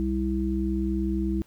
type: harmonic tone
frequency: 65.41 Hz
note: C2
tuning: in tune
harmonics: 1 / 3 / 5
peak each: -28 / -28 / -28 dBFS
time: 0-1.42 s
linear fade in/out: 0 ms
effects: pink hiss -60 dBFS RMS until 1.46 s